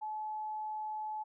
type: tone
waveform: sine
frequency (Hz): 859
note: A5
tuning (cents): -42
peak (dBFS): -36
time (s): 0.01-1.24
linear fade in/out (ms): 20
effects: none